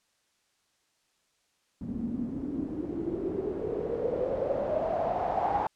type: noise with low-pass filter sweep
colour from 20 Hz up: white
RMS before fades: -31 dBFS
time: 1.81-5.67 s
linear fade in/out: 2 ms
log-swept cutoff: 220 to 840 Hz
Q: 7.6
effects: white hiss -72 dBFS RMS until 5.75 s + low-pass 8000 Hz 12 dB/octave